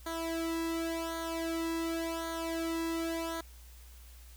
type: tone with flanger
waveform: sawtooth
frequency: 329.6 Hz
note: E4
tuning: in tune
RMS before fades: -35 dBFS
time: 0.06-3.41 s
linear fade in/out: 5 ms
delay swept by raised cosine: 0.38 to 1.36 ms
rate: 0.9 Hz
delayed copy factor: -0.85
effects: added 60 Hz sine -50 dBFS peak until 4.36 s + white hiss -59 dBFS RMS until 4.36 s